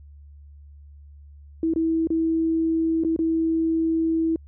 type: tone with dropouts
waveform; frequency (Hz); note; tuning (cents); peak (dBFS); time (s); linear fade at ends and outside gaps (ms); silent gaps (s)
sine; 325.4; E4; -22; -19; 1.63-4.36; 2; 1.737-1.76 / 2.072-2.103 / 3.037-3.047 / 3.163-3.19
effects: added 72 Hz sine -43 dBFS peak until 4.47 s

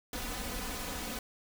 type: noise with comb filter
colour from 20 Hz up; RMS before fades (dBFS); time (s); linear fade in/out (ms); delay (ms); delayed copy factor
pink; -38; 0.13-1.19; 2; 4; +0.75
effects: none

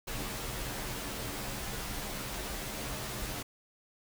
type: noise with comb filter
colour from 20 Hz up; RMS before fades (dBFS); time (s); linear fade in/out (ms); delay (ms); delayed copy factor
pink; -38; 0.07-3.43; 10; 12; -0.65
effects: none

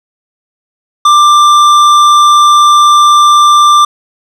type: tone with tanh clipping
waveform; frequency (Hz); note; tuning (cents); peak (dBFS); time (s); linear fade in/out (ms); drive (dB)
sine; 1184; D6; +14; -4; 1.05-3.85; 5; 13
effects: none

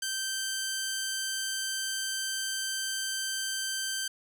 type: tone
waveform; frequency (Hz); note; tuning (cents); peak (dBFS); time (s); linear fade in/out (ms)
10% pulse; 1558; G6; -11; -22; 0.02-4.08; 5
effects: none

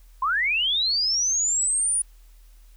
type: linear sweep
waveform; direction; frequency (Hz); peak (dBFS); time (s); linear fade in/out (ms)
sine; up; 990 to 9730; -20; 0.22-2.02; 5
effects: added 40 Hz sine -47 dBFS peak until 2.76 s + white hiss -62 dBFS RMS until 2.76 s

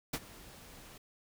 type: noise with ADSR envelope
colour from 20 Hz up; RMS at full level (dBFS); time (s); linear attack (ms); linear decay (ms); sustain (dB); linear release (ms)
pink; -33; 0.13-0.98; 7; 50; -20; 6
effects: none

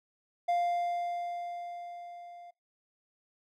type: tone with level ramp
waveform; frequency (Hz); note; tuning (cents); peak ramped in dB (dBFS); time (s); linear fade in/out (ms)
triangle; 698.5; F5; 0; -23 to -45; 0.48-2.51; 10
effects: noise-tail reverb RT60 0.2 s tail -25 dB re dry

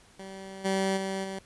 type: tone with level steps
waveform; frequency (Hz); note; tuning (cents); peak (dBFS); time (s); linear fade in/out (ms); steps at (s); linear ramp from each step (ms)
15% pulse; 192.6; G3; -30; -34 / -19 / -24 / -28; 0.19-1.39; 5; 0.64 / 0.96 / 1.23; 20
effects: pink hiss -58 dBFS RMS until 1.45 s + resampled to 24000 Hz

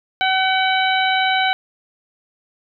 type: harmonic tone with a mistuned harmonic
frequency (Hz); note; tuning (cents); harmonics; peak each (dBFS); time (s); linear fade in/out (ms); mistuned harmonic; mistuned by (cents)
757; F#5; +39; 1 / 2 / 3 / 4 / 5; -18 / -21 / -23 / -24 / -25; 0.21-1.53; 0; 5; +55
effects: none

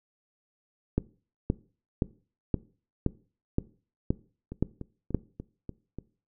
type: two click trains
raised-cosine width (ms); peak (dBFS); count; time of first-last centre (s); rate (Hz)
3; -11 / -24; 9 / 6; 0.98-5.147 / 4.52-5.986; 1.92 / 3.41
effects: noise-tail reverb RT60 0.4 s tail -20 dB re dry

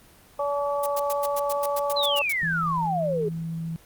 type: harmonic tone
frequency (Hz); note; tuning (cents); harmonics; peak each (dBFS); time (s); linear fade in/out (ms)
285.8; D4; -47; 2 / 3 / 4; -25 / -30 / -30; 0.39-2.22; 5
type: noise bursts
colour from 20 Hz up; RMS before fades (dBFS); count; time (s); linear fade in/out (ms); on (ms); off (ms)
blue; -32; 12; 0.83-2.326; 5; 33; 100
type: exponential sweep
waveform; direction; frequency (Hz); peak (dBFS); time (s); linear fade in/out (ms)
sine; down; 4160 to 400.4; -23; 1.96-3.29; 10
type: tone with pitch glide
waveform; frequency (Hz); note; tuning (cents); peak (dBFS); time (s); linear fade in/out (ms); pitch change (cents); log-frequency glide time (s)
sine; 165.5 to 164.26; E3 to E3; +7 to -6; -28; 2.43-3.76; 0; -13; 3.14-3.27
effects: pink hiss -53 dBFS RMS until 3.85 s + Opus 24 kbps

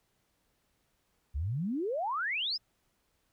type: exponential sweep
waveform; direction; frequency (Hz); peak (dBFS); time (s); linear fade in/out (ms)
sine; up; 63 to 5370; -30; 1.34-2.58; 20
effects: pink hiss -75 dBFS RMS until 3.32 s

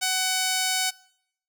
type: tone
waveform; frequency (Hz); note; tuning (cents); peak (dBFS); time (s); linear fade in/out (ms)
5% pulse; 750; F#5; +23; -11; 0.01-0.91; 20
effects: noise-tail reverb RT60 0.7 s tail -23 dB re dry

